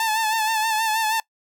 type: tone with vibrato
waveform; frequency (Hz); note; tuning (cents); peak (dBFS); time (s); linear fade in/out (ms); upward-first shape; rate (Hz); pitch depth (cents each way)
sawtooth; 880; A5; 0; -16; 0-1.2; 2; sine; 6.3; 49
effects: noise-tail reverb RT60 0.1 s tail -22 dB re dry